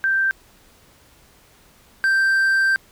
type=tone pair in turn; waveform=sine / triangle; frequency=1568 / 1568 Hz; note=G6 / G6; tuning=0 / 0 cents; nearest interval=unison; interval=0 cents; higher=neither; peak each=-16 / -13 dBFS; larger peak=second; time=0.04-0.31 / 2.04-2.76 s; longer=second; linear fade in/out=0 ms; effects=pink hiss -53 dBFS RMS until 2.91 s